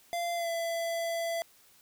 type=tone with pitch glide; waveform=square; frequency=689 to 670.5 Hz; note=F5 to E5; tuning=-24 to +29 cents; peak=-31 dBFS; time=0.13-1.42 s; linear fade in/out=0 ms; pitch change=-47 cents; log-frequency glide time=0.35-0.49 s; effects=white hiss -61 dBFS RMS until 1.81 s